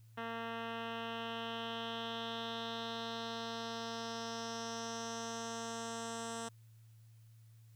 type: tone with low-pass filter sweep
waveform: 10% pulse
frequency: 229.4 Hz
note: A#3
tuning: 28 cents flat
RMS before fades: -42 dBFS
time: 0.17-6.49 s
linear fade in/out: 10 ms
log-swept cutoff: 2300 to 8000 Hz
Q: 3.5
effects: added 112 Hz sine -57 dBFS peak until 7.75 s + white hiss -74 dBFS RMS until 7.75 s